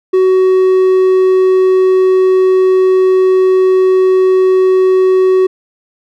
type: tone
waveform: triangle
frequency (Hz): 374.3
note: F#4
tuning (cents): +20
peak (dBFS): -4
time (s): 0.13-5.47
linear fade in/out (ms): 10
effects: none